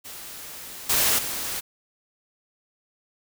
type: noise with level steps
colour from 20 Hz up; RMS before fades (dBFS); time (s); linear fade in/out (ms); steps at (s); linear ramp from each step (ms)
white; -39 / -21 / -30; 0.04-1.61; 20; 0.89 / 1.18; 10
effects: none